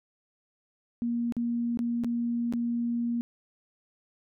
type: tone with dropouts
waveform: sine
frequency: 236.4 Hz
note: A#3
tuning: 24 cents sharp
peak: -26 dBFS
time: 1.02-3.21 s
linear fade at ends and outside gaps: 0 ms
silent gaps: 1.323-1.367 / 1.773-1.791 / 2.037-2.045 / 2.525-2.536 s
effects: none